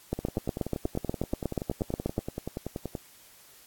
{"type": "two click trains", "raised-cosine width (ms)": 2, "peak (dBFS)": [-19, -14], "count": [30, 18], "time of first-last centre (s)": [[0.19, 2.952], [0.13, 2.181]], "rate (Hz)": [10.5, 8.29], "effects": ["white hiss -55 dBFS RMS until 3.66 s", "AAC 64 kbps"]}